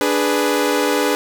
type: chord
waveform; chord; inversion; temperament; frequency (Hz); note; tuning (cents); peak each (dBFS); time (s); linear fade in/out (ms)
sawtooth; G# diminished; second; equal; 293.7 / 415.3 / 493.9; D4 / G#4 / B4; 0 / 0 / 0; -16; 0.01-1.15; 0
effects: none